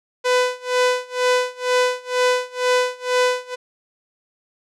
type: tone with tremolo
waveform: sawtooth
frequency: 500 Hz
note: B4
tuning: 21 cents sharp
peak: -10 dBFS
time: 0.24-3.56 s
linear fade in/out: 20 ms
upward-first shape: sine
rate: 2.1 Hz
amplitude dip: 95%
effects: low-pass 7000 Hz 12 dB/octave